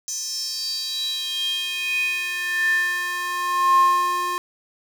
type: tone with high-pass filter sweep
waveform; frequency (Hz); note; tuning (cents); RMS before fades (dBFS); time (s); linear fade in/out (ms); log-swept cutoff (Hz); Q
square; 355.9; F4; +33; -23; 0.08-4.38; 0; 6200 to 800; 8.8
effects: none